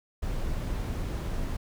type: noise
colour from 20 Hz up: brown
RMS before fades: -31 dBFS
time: 0.22-1.57 s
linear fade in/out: 10 ms
effects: none